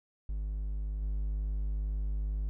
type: tone with level steps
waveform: triangle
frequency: 51.1 Hz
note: G#1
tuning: 27 cents flat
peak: -30 / -28 dBFS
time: 0.29-2.49 s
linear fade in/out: 0 ms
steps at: 1.01 s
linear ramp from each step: 20 ms
effects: none